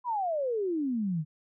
sine exponential sweep, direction down, 1019 to 146.83 Hz, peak -27 dBFS, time 0.04-1.25 s, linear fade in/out 50 ms, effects none

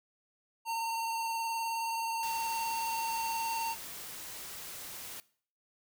square tone with vibrato, 911 Hz, A#5, 40 cents flat, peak -32 dBFS, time 0.65-3.76 s, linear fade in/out 50 ms, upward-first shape triangle, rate 19 Hz, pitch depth 19 cents each way
white noise, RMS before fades -44 dBFS, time 2.23-5.2 s, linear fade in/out 0 ms
effects noise-tail reverb RT60 0.5 s tail -20 dB re dry

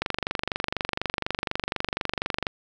click train, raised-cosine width 0.3 ms, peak -9 dBFS, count 60, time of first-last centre 0.02-2.468 s, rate 24.1 Hz, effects none

